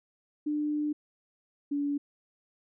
sine tone pair in turn, 298.4 / 286.6 Hz, D4 / D4, +28 / -42 cents, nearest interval minor second, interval 70 cents, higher first, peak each -27 dBFS, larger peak neither, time 0.46-0.93 / 1.71-1.98 s, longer first, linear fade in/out 10 ms, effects none

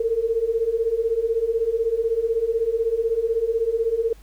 sine beating tone pair, 444.6 / 460.6 Hz, A4 / A#4, +18 / -21 cents, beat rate 16 Hz, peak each -24 / -21 dBFS, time 0-4.13 s, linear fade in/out 5 ms, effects added 50 Hz sine -44 dBFS peak until 4.22 s + pink hiss -55 dBFS RMS until 4.22 s

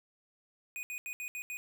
square tone bursts at uneven times, 2480 Hz, D#7, 6 cents flat, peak -38 dBFS, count 6, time 0.76-0.83 / 0.9-0.98 / 1.06-1.13 / 1.2-1.28 / 1.35-1.42 / 1.5-1.57 s, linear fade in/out 0 ms, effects none

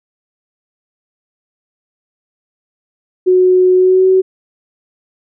sine tone with pitch glide, 367.6 to 376.2 Hz, F#4 to F#4, -11 to +29 cents, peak -6 dBFS, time 3.26-4.22 s, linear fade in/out 20 ms, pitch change +40 cents, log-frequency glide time 3.75-4.07 s, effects none

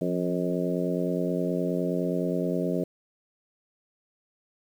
harmonic tone with a mistuned harmonic, 89.6 Hz, F2, 45 cents sharp, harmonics 2 / 3 / 4 / 5 / 6 / 7, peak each -29 / -31 / -32 / -33 / -34 / -34 dBFS, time 0.01-2.84 s, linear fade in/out 5 ms, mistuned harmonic 2, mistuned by -50 cents, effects 9-bit

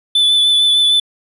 triangle tone with vibrato, 3490 Hz, A7, 15 cents flat, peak -8 dBFS, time 0.15-1 s, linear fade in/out 5 ms, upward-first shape sine, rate 6.6 Hz, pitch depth 19 cents each way, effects resampled to 32000 Hz

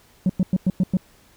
sine tone bursts, 185 Hz, F#3, in tune, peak -12 dBFS, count 6, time 0.26-0.97 s, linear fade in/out 2 ms, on 35 ms, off 100 ms, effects tanh soft clip ceiling -14 dBFS + pink hiss -55 dBFS RMS until 1.36 s

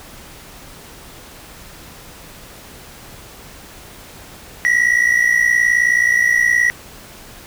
triangle tone pair together, 1899 / 1958 Hz, A#6 / B6, +32 / -15 cents, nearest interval minor second, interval 53 cents, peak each -13 dBFS, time 4.65-6.7 s, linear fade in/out 0 ms, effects pink hiss -39 dBFS RMS until 7.46 s

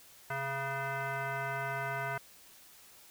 sine tone with frequency modulation, 415.3 Hz, G#4, in tune, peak -32 dBFS, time 0.3-2.18 s, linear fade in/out 5 ms, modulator 549 Hz, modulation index 2.9, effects tanh soft clip ceiling -28 dBFS + white hiss -57 dBFS RMS until 3.1 s

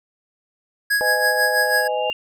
square tone with tremolo, 1661.2 Hz, G#6, in tune, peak -16 dBFS, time 0.9-1.88 s, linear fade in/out 10 ms, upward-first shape sine, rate 6.1 Hz, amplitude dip 60%
sine chord, G# minor, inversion first, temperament equal with one note detuned, 506 / 622.3 / 830.6 Hz, B4 / D#5 / G#5, +42 / 0 / 0 cents, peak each -24 dBFS, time 1.01-2.1 s, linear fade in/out 0 ms
sine tone with exponential growth, 2794 Hz, F7, in tune, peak -22 dBFS, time 1.62-2.13 s, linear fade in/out 2 ms, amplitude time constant 110 ms
effects none

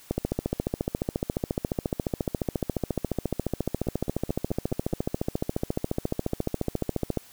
two click trains, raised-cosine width 2 ms, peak -19 / -12 dBFS, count 6 / 102, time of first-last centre 3.87-4.929 / 0.11-7.173 s, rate 4.72 / 14.3 Hz, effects white hiss -52 dBFS RMS until 7.32 s

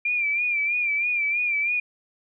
sine tone with vibrato, 2379 Hz, D7, 22 cents sharp, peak -21 dBFS, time 0.05-1.8 s, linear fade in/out 5 ms, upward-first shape sine, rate 3.1 Hz, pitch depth 63 cents each way, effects none

